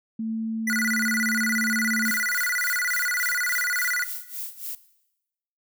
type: tone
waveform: sine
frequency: 223.2 Hz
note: A3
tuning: 25 cents sharp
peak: -26 dBFS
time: 0.19-2.11 s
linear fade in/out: 5 ms
type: tone with vibrato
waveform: square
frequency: 1695 Hz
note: G#6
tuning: 35 cents sharp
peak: -24 dBFS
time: 0.67-4.04 s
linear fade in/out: 5 ms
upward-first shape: square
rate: 17 Hz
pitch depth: 270 cents each way
type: noise with tremolo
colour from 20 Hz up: violet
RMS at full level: -32 dBFS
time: 2.05-4.75 s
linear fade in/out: 2 ms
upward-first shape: sine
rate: 3.5 Hz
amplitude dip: 85%
effects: noise-tail reverb RT60 0.9 s tail -17 dB re dry